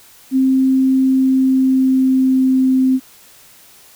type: tone with pitch glide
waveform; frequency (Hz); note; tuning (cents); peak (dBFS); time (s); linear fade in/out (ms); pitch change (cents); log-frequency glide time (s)
sine; 263.5 to 260.5; C4 to C4; +12 to -7; -10; 0.31-3; 50; -19; 1-2.8
effects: white hiss -45 dBFS RMS until 3.95 s